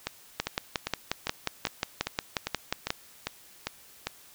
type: two click trains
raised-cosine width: 0.2 ms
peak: -9 / -12 dBFS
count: 15 / 11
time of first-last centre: 0.4-2.904 / 0.07-4.07 s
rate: 5.59 / 2.5 Hz
effects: white hiss -54 dBFS RMS until 4.34 s